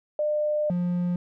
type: tone pair in turn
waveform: sine / triangle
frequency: 601 / 176.78 Hz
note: D5 / F3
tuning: +40 / +21 cents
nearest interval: octave + major sixth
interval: 2119 cents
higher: first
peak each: -22 / -21 dBFS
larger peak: second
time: 0.19-0.7 / 0.7-1.16 s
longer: first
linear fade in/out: 2 ms
effects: none